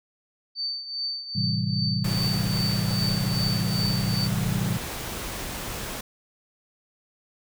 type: tone with tremolo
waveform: sine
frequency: 4568 Hz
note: D8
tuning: 49 cents flat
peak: -25 dBFS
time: 0.55-4.29 s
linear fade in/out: 50 ms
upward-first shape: triangle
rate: 2.5 Hz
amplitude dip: 75%
type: chord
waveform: sine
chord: A minor seventh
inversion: none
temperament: equal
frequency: 110 / 130.81 / 164.81 / 196 Hz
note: A2 / C3 / E3 / G3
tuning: 0 / 0 / 0 / 0 cents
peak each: -29 dBFS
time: 1.35-4.78 s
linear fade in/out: 10 ms
type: noise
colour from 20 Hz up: pink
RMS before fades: -33 dBFS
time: 2.04-6.01 s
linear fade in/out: 5 ms
effects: none